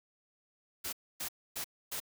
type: noise bursts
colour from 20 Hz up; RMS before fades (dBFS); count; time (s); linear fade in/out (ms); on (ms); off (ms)
white; -38; 4; 0.84-2.002; 10; 88; 270
effects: none